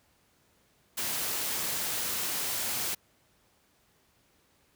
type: noise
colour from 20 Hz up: white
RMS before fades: -32 dBFS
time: 0.97-2.95 s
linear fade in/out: 10 ms
effects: pink hiss -67 dBFS RMS until 4.75 s + high-pass 60 Hz 12 dB/octave